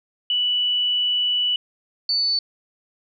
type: tone pair in turn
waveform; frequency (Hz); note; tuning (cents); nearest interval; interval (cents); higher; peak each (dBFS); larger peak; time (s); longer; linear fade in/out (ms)
sine; 2960 / 4499; F#7 / C#8; 0 / +25; perfect fifth; 725; second; -18; neither; 0.3-1.56 / 2.09-2.39; first; 2
effects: none